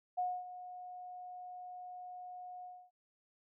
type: tone with ADSR envelope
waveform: sine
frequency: 725 Hz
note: F#5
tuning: 35 cents flat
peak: -31 dBFS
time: 0.17-2.91 s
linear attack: 18 ms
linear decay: 250 ms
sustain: -14 dB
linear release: 270 ms
effects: none